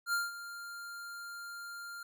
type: tone with ADSR envelope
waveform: square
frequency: 1396.9 Hz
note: F6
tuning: in tune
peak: -29 dBFS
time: 0.06-2.03 s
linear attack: 70 ms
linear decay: 180 ms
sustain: -14 dB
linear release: 3 ms
effects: none